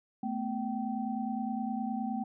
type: tone cluster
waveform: sine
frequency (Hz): 219.7 / 249.4 / 772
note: A3 / B3 / G5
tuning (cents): -2 / +17 / -27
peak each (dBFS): -34 / -36 / -37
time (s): 0.23-2.24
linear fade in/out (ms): 5
effects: none